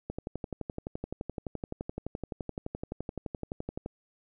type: click train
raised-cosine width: 2 ms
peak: -21 dBFS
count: 45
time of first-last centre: 0.1-3.861 s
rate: 11.7 Hz
effects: none